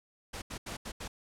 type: noise bursts at uneven times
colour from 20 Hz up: pink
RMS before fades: -40 dBFS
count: 5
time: 0.33-0.42 / 0.5-0.58 / 0.66-0.77 / 0.85-0.92 / 1-1.08 s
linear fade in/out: 10 ms
effects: low-pass 10000 Hz 12 dB/octave